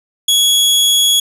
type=tone; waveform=sawtooth; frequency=3349 Hz; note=G#7; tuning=14 cents sharp; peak=-6 dBFS; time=0.28-1.2 s; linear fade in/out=5 ms; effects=resampled to 32000 Hz + 7-bit